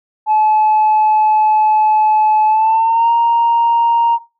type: tone with pitch glide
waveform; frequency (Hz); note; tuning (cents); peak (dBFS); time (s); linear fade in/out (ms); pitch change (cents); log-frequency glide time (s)
sine; 860 to 932.4; A5 to A#5; -40 to 0; -8; 0.26-4.19; 50; +140; 2.46-3.11
effects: noise-tail reverb RT60 0.3 s tail -19 dB re dry + tanh soft clip ceiling -6 dBFS